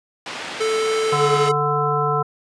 white band-pass noise, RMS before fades -31 dBFS, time 0.26-1.49 s, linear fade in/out 2 ms, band 200 to 3000 Hz, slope 12 dB/octave
square tone with pitch glide, 440 to 428.7 Hz, A4 to A4, 0 to -45 cents, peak -19 dBFS, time 0.6-1.52 s, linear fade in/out 10 ms, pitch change -45 cents, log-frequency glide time 1.07-1.3 s
harmonic tone, 146.83 Hz, D3, in tune, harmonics 1 / 3 / 5 / 7 / 9, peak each -24 / -23 / -25 / -24 / -22 dBFS, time 1.12-2.23 s, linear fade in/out 10 ms
effects resampled to 22050 Hz

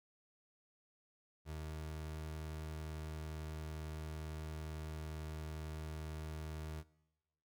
30% pulse tone, 77.78 Hz, D#2, in tune, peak -40 dBFS, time 1.45-6.84 s, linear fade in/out 50 ms, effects noise-tail reverb RT60 1.0 s tail -21 dB re dry

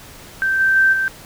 sine tone with level steps, 1560 Hz, G6, 9 cents flat, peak -15 / -12 / -10 / -16 dBFS, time 0.42-1.08 s, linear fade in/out 0 ms, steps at 0.59 / 0.75 / 0.92 s, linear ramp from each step 20 ms, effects pink hiss -40 dBFS RMS until 1.25 s

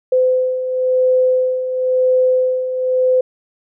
sine beating tone pair, 510 / 510.97 Hz, C5 / C5, -44 / -41 cents, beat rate 0.97 Hz, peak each -20 / -13 dBFS, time 0.12-3.21 s, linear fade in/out 5 ms, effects none

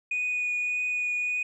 sine tone with vibrato, 2470 Hz, D#7, 13 cents flat, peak -24 dBFS, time 0.11-1.43 s, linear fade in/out 5 ms, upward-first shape triangle, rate 1.7 Hz, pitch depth 11 cents each way, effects tanh soft clip ceiling -23 dBFS

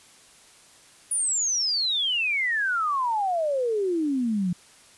sine exponential sweep, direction down, 9870 to 171.1 Hz, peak -22 dBFS, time 1.11-4.53 s, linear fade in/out 5 ms, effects white hiss -53 dBFS RMS until 4.97 s + resampled to 24000 Hz

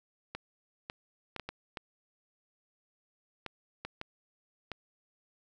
clicks, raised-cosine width 0.3 ms, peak -22 dBFS, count 10, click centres 0.35 / 0.899 / 1.363 / 1.397 / 1.49 / 1.772 / 3.463 / 3.85 / 4.014 / 4.717 s, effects none

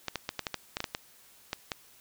clicks, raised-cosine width 0.2 ms, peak -14 dBFS, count 12, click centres 0.083 / 0.157 / 0.291 / 0.393 / 0.468 / 0.543 / 0.769 / 0.804 / 0.842 / 0.949 / 1.531 / 1.718 s, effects white hiss -58 dBFS RMS until 2 s

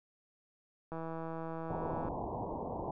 click train, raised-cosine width 1 ms, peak -28 dBFS, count 191, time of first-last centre 0.92-2.086 s, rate 163 Hz
white low-pass noise, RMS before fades -39 dBFS, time 1.7-2.91 s, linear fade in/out 2 ms, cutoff 1000 Hz, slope 96 dB/octave
effects none

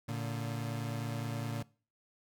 30% pulse tone pair together, 114.2 / 143.88 Hz, A#2 / D3, -35 / -35 cents, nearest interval major third, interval 400 cents, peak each -34 / -37 dBFS, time 0.08-1.63 s, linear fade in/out 10 ms, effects noise-tail reverb RT60 0.4 s tail -22 dB re dry

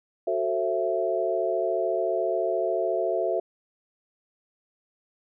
sine chord, F# half-diminished seventh, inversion none, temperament just, 370 / 444 / 532.8 / 666 Hz, F#4 / A4 / C5 / E5, 0 / +16 / +31 / +18 cents, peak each -29 / -30 / -31 / -26 dBFS, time 0.27-3.4 s, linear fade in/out 5 ms, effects none

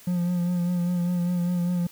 triangle tone with vibrato, 176.2 Hz, F3, 16 cents sharp, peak -20 dBFS, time 0.07-1.87 s, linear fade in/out 5 ms, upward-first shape sine, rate 5 Hz, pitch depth 30 cents each way, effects white hiss -50 dBFS RMS until 1.91 s

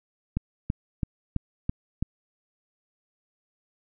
click train, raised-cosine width 5 ms, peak -13 dBFS, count 6, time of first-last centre 0.37-2.026 s, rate 3.02 Hz, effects none

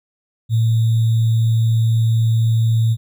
sine tone with sample-and-hold, 113 Hz, A2, 47 cents sharp, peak -12 dBFS, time 0.49-2.97 s, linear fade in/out 50 ms, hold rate 3675 Hz, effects none

